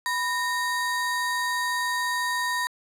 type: ring-modulated tone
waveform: square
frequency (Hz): 1416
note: F6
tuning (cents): +23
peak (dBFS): -22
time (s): 0.06-2.67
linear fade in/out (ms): 0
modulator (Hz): 427
effects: resampled to 32000 Hz + 9-bit